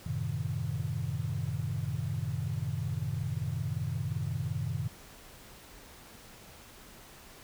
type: chord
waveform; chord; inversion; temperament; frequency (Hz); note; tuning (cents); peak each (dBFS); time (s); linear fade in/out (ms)
sine; F# diminished seventh; none; equal with one note detuned; 92.5 / 110 / 130.21 / 155.56; F#2 / A2 / C3 / Eb3; 0 / 0 / -8 / 0; -37 / -36 / -35 / -36; 0.06-4.88; 5
effects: tanh soft clip ceiling -20 dBFS + pink hiss -52 dBFS RMS until 7.43 s